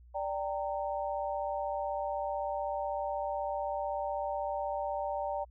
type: chord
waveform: sine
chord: G minor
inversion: second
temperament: equal with one note detuned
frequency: 587.3 / 784 / 920 Hz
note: D5 / G5 / Bb5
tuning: 0 / 0 / -23 cents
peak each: -35 / -36 / -38 dBFS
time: 0.14-5.45 s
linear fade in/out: 20 ms
effects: added 60 Hz sine -53 dBFS peak until 5.5 s